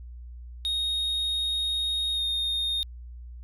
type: tone with pitch glide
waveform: triangle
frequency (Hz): 3729 to 3688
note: A#7 to A#7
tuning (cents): 0 to -19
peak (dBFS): -24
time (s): 0.65-2.83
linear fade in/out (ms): 0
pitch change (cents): -19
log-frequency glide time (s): 2.14-2.21
effects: added 60 Hz sine -39 dBFS peak until 3.43 s